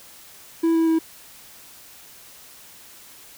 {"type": "tone with pitch steps", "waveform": "triangle", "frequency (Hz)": [329.6, 326.8, 323.9], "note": ["E4", "E4", "E4"], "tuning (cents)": [0, -15, -30], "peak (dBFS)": -14, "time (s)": [0.63, 0.99], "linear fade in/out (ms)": 10, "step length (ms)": 120, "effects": ["white hiss -46 dBFS RMS until 3.37 s"]}